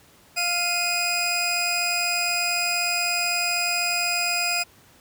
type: tone pair together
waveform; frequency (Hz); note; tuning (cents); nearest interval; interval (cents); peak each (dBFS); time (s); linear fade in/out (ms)
20% pulse; 698.5 / 2489; F5 / D#7; 0 / 0; octave + minor seventh; 2200; -23 / -18; 0.36-4.64; 20
effects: pink hiss -54 dBFS RMS until 5 s + high-pass 60 Hz 12 dB/octave

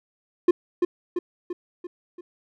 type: tone with echo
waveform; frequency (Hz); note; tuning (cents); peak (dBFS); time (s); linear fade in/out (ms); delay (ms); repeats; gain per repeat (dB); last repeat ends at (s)
triangle; 353.4; F4; +21; -10; 0.48-0.51; 5; 340; 5; -5; 2.21
effects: none

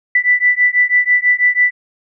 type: beating tone pair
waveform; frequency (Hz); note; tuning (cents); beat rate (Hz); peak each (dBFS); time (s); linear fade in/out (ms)
sine; 1975.5 / 1981.6; B6 / B6; 0 / +5; 6.1; -13; 0.15-1.71; 5
effects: none

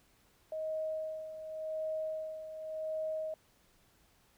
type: tone with tremolo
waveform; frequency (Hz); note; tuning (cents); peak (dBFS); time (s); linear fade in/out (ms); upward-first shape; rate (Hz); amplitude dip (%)
sine; 629; D#5; +19; -33; 0.52-3.34; 2; sine; 0.89; 65
effects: pink hiss -68 dBFS RMS until 4.37 s

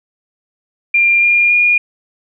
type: tone with pitch steps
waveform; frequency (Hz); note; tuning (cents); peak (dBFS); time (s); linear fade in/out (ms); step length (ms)
sine; 2391 / 2410 / 2430; D7 / D7 / D#7; +30 / +44 / -42; -8; 0.94-1.78; 5; 280
effects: none

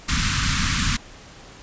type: band-stop noise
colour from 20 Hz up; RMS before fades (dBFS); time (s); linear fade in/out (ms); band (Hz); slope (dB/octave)
pink; -21; 0.08-0.97; 10; 260 to 1100; 48
effects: pink hiss -44 dBFS RMS until 1.62 s + resampled to 16000 Hz

